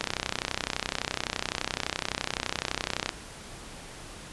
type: click train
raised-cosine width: 0.2 ms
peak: -9 dBFS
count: 99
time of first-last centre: 0.01-3.092 s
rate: 31.8 Hz
effects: pink hiss -44 dBFS RMS until 4.32 s + resampled to 24000 Hz